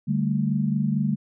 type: chord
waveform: sine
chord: D suspended fourth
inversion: none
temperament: just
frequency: 146.83 / 195.78 / 220.2 Hz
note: D3 / G3 / A3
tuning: 0 / -2 / +2 cents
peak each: -25 dBFS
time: 0.07-1.16 s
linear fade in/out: 20 ms
effects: none